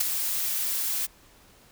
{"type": "noise with ADSR envelope", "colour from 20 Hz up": "blue", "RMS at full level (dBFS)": -20, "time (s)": [0, 1.07], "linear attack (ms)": 8, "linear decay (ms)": 9, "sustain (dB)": -8, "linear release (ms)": 21, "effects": ["pink hiss -56 dBFS RMS until 1.71 s"]}